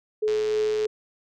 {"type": "tone with tremolo", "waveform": "sine", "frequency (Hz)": 428, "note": "A4", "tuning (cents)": -48, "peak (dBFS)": -20, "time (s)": [0.22, 0.87], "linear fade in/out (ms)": 10, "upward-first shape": "triangle", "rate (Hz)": 3.2, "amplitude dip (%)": 25}
{"type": "click train", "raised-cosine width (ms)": 0.2, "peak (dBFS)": -20, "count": 67, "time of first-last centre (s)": [0.28, 0.854], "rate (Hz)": 115}
{"effects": []}